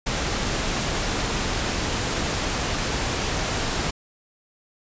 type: noise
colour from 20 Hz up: pink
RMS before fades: -25 dBFS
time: 0.06-3.91 s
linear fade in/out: 10 ms
effects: resampled to 16000 Hz